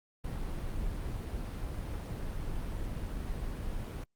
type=noise; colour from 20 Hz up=brown; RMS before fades=-36 dBFS; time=0.24-4.04 s; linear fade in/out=5 ms; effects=Opus 32 kbps